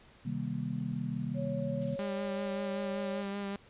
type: chord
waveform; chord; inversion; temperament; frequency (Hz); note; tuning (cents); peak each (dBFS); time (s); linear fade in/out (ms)
sine; C minor seventh; none; just; 130.81 / 156.98 / 196.22 / 235.5; C3 / Eb3 / G3 / Bb3; 0 / +16 / +2 / +18; -38; 0.25-1.96; 10
type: tone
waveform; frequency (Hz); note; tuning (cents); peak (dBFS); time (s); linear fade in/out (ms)
sine; 554.4; C#5; 0; -36; 1.34-3.24; 50
type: noise with tremolo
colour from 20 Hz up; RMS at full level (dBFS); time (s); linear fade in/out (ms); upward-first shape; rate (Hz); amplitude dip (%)
violet; -40; 1.81-3.29; 5; sine; 17; 45
type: tone with vibrato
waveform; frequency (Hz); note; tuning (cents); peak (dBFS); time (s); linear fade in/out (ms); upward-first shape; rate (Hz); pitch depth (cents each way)
sawtooth; 200; G3; +35; -31; 1.99-3.56; 0; sine; 5.2; 20
effects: pink hiss -59 dBFS RMS until 3.69 s + resampled to 8000 Hz